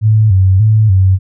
sine tone with vibrato, 101.4 Hz, G#2, 41 cents flat, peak -5 dBFS, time 0.01-1.19 s, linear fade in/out 50 ms, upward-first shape square, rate 1.7 Hz, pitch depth 120 cents each way, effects none

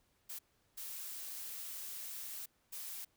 blue noise bursts at uneven times, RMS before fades -45 dBFS, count 3, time 0.29-0.39 / 0.77-2.46 / 2.72-3.05 s, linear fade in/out 10 ms, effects pink hiss -75 dBFS RMS until 3.16 s

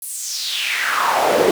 brown noise with high-pass filter sweep, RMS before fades -19 dBFS, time 0.02-1.51 s, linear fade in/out 2 ms, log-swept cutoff 11000 to 370 Hz, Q 3.9, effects none

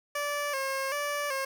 15% pulse tone with vibrato, 559 Hz, C#5, 14 cents sharp, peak -23 dBFS, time 0.15-1.45 s, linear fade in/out 5 ms, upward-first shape square, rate 1.3 Hz, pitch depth 67 cents each way, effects none

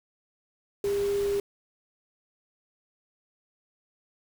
sine tone in noise, 402.2 Hz, G4, 44 cents sharp, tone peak -24 dBFS, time 0.84-1.4 s, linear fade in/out 2 ms, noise pink, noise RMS -41 dBFS, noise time 0.84-1.4 s, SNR +14 dB, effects none

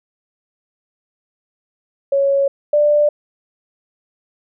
sine tone pair in turn, 554.4 / 591.7 Hz, C#5 / D5, 0 / +13 cents, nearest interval minor second, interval 113 cents, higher second, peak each -12 / -10 dBFS, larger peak second, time 2.12-2.48 / 2.73-3.09 s, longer neither, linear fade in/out 5 ms, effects none

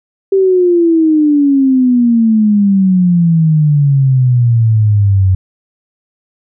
sine exponential sweep, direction down, 392 to 92.5 Hz, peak -6 dBFS, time 0.32-5.35 s, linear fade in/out 5 ms, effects none

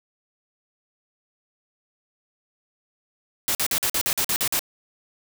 white noise bursts, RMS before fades -23 dBFS, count 10, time 3.48-4.593 s, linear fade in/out 0 ms, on 69 ms, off 47 ms, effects none

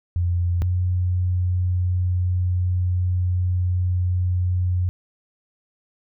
sine tone pair in turn, 87.6 / 90.27 Hz, F2 / F#2, +6 / -42 cents, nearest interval minor second, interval 52 cents, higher second, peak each -18 dBFS, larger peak neither, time 0.16-0.62 / 0.62-4.89 s, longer second, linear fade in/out 0 ms, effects none

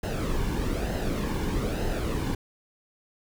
brown noise with flanger, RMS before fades -28 dBFS, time 0.03-2.35 s, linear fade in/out 5 ms, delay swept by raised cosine 0.86 to 1.57 ms, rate 1.1 Hz, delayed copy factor -0.55, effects none

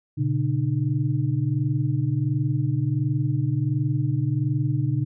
sine tone cluster, 119.4 / 140.8 / 303.3 Hz, A#2 / C#3 / D#4, +42 / +27 / -44 cents, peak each -24 / -23 / -30 dBFS, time 0.17-5.05 s, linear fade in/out 20 ms, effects none

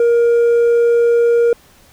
triangle tone with hard clipping, 470.6 Hz, A#4, 16 cents sharp, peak -8 dBFS, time 0-1.53 s, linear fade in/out 2 ms, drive 1 dB, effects pink hiss -48 dBFS RMS until 1.92 s

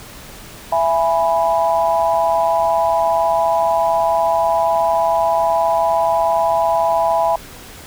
sine chord, E major, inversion none, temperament equal with one note detuned, 666.5 / 830.6 / 987.8 Hz, E5 / G#5 / B5, +19 / 0 / 0 cents, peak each -16 / -18 / -19 dBFS, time 0.72-7.36 s, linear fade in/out 5 ms, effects pink hiss -37 dBFS RMS until 7.86 s

